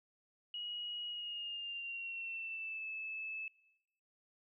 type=tone with pitch glide; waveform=sine; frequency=2899 to 2613 Hz; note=F#7 to E7; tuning=-36 to -16 cents; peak=-40 dBFS; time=0.54-3.48 s; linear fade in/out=2 ms; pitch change=-180 cents; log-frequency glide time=1.09-2.87 s; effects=noise-tail reverb RT60 1.0 s tail -23 dB re dry